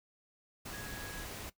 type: tone in noise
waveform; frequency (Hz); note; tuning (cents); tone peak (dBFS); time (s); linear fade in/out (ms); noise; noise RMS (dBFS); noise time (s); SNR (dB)
sine; 1661.2; G#6; 0; -47; 0.73-1.25; 10; pink; -44; 0.65-1.5; -6
effects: noise-tail reverb RT60 0.1 s tail -17 dB re dry